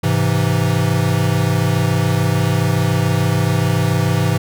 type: chord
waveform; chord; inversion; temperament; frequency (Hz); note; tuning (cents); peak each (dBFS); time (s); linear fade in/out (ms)
square; Ab augmented; none; equal; 103.83 / 130.81 / 164.81; Ab2 / C3 / E3; 0 / 0 / 0; -19; 0.03-4.38; 10
effects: none